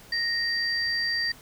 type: tone pair together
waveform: sine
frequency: 1864.7 / 4699 Hz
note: A#6 / D8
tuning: 0 / 0 cents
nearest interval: octave + major third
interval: 1600 cents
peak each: -27 dBFS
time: 0.12-1.32 s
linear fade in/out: 5 ms
effects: pink hiss -50 dBFS RMS until 1.41 s